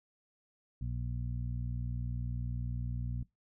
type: harmonic tone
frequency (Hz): 60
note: B1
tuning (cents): -49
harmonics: 1 / 2 / 3 / 4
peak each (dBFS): -37 / -37 / -46 / -49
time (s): 0.81-3.23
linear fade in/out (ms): 5
effects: noise-tail reverb RT60 0.2 s tail -22 dB re dry